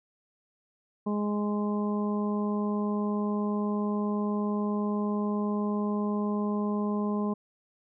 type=harmonic tone; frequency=207.7 Hz; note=G#3; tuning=in tune; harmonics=1 / 2 / 3 / 4 / 5; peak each=-27 / -34 / -40 / -42 / -38 dBFS; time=1.06-7.34 s; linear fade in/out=10 ms; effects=none